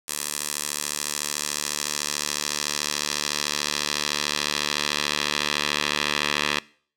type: tone with band-pass filter sweep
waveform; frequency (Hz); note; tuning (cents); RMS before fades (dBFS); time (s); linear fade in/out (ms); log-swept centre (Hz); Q
10% pulse; 73.8; D2; +9; -27; 0.08-6.59; 5; 9100 to 3000; 1.2
effects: noise-tail reverb RT60 0.5 s tail -22 dB re dry